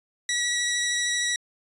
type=tone with vibrato; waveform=15% pulse; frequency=1931 Hz; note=B6; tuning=39 cents flat; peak=-17 dBFS; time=0.29-1.36 s; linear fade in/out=2 ms; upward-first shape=sine; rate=13 Hz; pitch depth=16 cents each way; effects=resampled to 24000 Hz